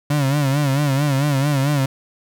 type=tone with vibrato; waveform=35% pulse; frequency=141 Hz; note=C#3; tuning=30 cents sharp; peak=-14 dBFS; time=0.1-1.86 s; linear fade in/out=5 ms; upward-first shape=sine; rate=4.5 Hz; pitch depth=100 cents each way; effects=none